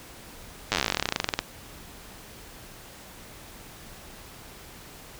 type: slowing click train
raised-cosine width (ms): 0.2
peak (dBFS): -6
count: 28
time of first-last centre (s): 0.72-1.39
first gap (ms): 9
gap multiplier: 1.07
effects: pink hiss -46 dBFS RMS until 5.19 s